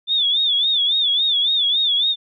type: tone with vibrato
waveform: sine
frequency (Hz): 3521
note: A7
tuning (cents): 0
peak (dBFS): -15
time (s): 0.07-2.16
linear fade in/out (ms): 50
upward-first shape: sine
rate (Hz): 3.6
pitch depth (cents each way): 110
effects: none